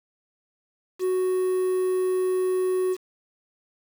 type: tone with quantisation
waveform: triangle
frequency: 370 Hz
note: F#4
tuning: in tune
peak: -19 dBFS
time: 0.99-2.97 s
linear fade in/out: 50 ms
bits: 7
effects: none